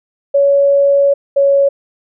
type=tone pair in turn; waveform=sine; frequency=561 / 557.1 Hz; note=C#5 / C#5; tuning=+21 / +9 cents; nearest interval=unison; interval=12 cents; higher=first; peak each=-7 dBFS; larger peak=neither; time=0.34-1.14 / 1.36-1.69 s; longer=first; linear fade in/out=10 ms; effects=none